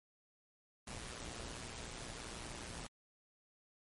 pink noise with amplitude modulation, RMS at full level -44 dBFS, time 0.87-2.87 s, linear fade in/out 5 ms, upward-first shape sine, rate 118 Hz, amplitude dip 65%, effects MP3 48 kbps

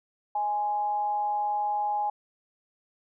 sine tone with amplitude modulation, 830.6 Hz, G#5, in tune, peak -23 dBFS, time 0.35-2.1 s, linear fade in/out 5 ms, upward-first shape sine, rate 207 Hz, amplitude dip 40%, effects none

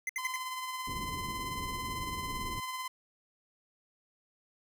square tone bursts, 2059 Hz, C7, 28 cents flat, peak -32 dBFS, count 4, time 0.07-0.36 s, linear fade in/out 2 ms, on 23 ms, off 66 ms
sawtooth tone with tremolo, 1026 Hz, C6, 34 cents flat, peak -31 dBFS, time 0.18-2.88 s, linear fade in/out 5 ms, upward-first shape sine, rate 18 Hz, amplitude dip 35%
pink low-pass noise, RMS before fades -42 dBFS, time 0.87-2.6 s, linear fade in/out 5 ms, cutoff 410 Hz, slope 24 dB/octave
effects none

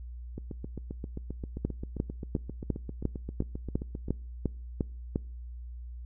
two click trains, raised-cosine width 3 ms, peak -24 / -15 dBFS, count 29 / 11, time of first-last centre 0.38-4.084 / 1.65-5.159 s, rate 7.56 / 2.85 Hz, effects noise-tail reverb RT60 0.5 s tail -26 dB re dry + added 60 Hz sine -39 dBFS peak until 6.05 s

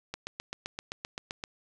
click train, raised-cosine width 0.2 ms, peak -18 dBFS, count 11, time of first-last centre 0.14-1.439 s, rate 7.7 Hz, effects none

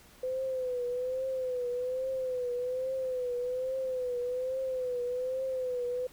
sine tone with vibrato, 507 Hz, B4, 45 cents sharp, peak -30 dBFS, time 0.23-6.07 s, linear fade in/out 5 ms, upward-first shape triangle, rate 1.2 Hz, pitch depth 77 cents each way, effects pink hiss -57 dBFS RMS until 6.12 s

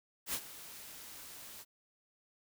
white noise with ADSR envelope, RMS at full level -35 dBFS, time 0.26-1.65 s, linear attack 74 ms, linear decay 67 ms, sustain -15 dB, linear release 35 ms, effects none

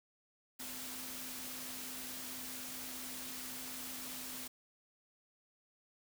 sine tone in noise, 255.2 Hz, C4, 43 cents flat, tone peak -53 dBFS, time 0.59-4.48 s, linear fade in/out 10 ms, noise white, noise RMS -45 dBFS, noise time 0.59-4.48 s, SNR -11 dB, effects none

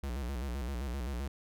square tone with vibrato, 64.3 Hz, C2, 30 cents flat, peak -35 dBFS, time 0.03-1.28 s, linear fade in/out 5 ms, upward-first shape square, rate 7.7 Hz, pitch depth 130 cents each way, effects none

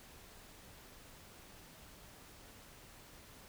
silence, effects pink hiss -57 dBFS RMS until 3.48 s

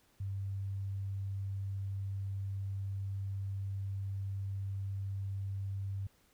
sine tone, 98 Hz, G2, in tune, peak -35 dBFS, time 0.2-6.07 s, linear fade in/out 5 ms, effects pink hiss -69 dBFS RMS until 6.33 s

